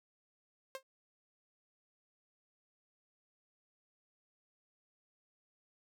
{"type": "tone with exponential decay", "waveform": "sawtooth", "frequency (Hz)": 531, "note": "C5", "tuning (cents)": 25, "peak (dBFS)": -34, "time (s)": [0.75, 0.83], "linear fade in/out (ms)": 1, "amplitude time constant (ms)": 16, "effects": []}